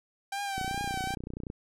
sawtooth tone with vibrato, 784 Hz, G5, in tune, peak -28 dBFS, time 0.32-1.15 s, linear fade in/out 5 ms, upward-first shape triangle, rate 2.5 Hz, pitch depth 64 cents each way
click train, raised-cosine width 3 ms, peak -25 dBFS, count 29, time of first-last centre 0.58-1.501 s, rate 30.4 Hz
effects low-pass 12000 Hz 12 dB/octave

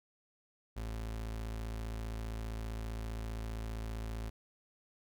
35% pulse tone, 55.2 Hz, A1, 6 cents sharp, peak -36 dBFS, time 0.76-4.3 s, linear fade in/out 10 ms, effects none

